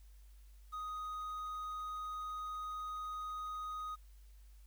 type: tone with quantisation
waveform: triangle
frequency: 1248 Hz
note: D#6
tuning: 5 cents sharp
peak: -38 dBFS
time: 0.72-3.96 s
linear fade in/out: 20 ms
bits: 11
effects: added 50 Hz sine -55 dBFS peak until 4.66 s + white hiss -72 dBFS RMS until 4.66 s